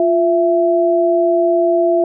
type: tone pair together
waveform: sine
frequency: 348.8 / 665.9 Hz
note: F4 / E5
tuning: -2 / +17 cents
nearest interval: major seventh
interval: 1119 cents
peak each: -14 / -13 dBFS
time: 0-2.04 s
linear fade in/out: 2 ms
effects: none